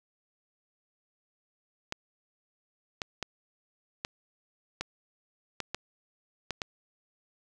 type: clicks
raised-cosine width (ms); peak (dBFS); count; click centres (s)
0.2; -15; 9; 1.924 / 3.018 / 3.227 / 4.049 / 4.81 / 5.603 / 5.746 / 6.507 / 6.618
effects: none